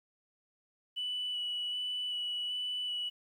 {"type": "tone with vibrato", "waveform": "sine", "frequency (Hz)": 2960, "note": "F#7", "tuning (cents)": 0, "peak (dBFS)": -32, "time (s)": [0.96, 3.1], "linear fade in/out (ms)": 20, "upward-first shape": "square", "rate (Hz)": 1.3, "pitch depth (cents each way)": 10, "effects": ["tanh soft clip ceiling -29 dBFS", "11-bit"]}